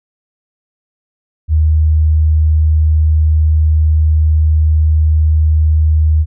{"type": "tone", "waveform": "sine", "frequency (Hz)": 77.78, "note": "D#2", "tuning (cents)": 0, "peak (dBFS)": -7, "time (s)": [1.48, 6.26], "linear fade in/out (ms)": 50, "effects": []}